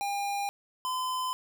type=tone pair in turn; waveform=square; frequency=805 / 1020.5 Hz; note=G5 / C6; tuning=+46 / -44 cents; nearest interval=major third; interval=410 cents; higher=second; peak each=-30 / -30 dBFS; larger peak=neither; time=0.01-0.49 / 0.85-1.33 s; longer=neither; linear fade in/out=0 ms; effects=none